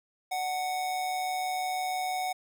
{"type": "tone with amplitude modulation", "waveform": "square", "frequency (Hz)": 741, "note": "F#5", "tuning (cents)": 2, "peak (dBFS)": -28, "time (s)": [0.31, 2.33], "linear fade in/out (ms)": 10, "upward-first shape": "sine", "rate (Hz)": 146, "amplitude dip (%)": 40, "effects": []}